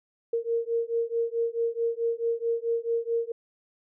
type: beating tone pair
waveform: sine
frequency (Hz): 461.2 / 465.8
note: A#4 / A#4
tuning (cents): -19 / -1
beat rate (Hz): 4.6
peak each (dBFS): -28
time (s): 0.33-3.32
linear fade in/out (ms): 5
effects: none